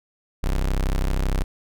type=tone; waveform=35% pulse; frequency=32.7 Hz; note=C1; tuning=in tune; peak=-18 dBFS; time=0.43-1.44 s; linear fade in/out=10 ms; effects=none